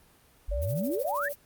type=exponential sweep; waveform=sine; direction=up; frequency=41.2 to 1903 Hz; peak=-28 dBFS; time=0.48-1.29 s; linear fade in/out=10 ms
type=tone with vibrato; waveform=sine; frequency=575 Hz; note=D5; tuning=37 cents flat; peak=-32 dBFS; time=0.51-1.33 s; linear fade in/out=10 ms; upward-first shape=sine; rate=5 Hz; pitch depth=15 cents each way
type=noise with tremolo; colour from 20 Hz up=violet; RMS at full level=-39 dBFS; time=0.61-1.36 s; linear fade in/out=20 ms; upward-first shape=sine; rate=13 Hz; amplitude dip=85%
effects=pink hiss -60 dBFS RMS until 1.45 s + Opus 32 kbps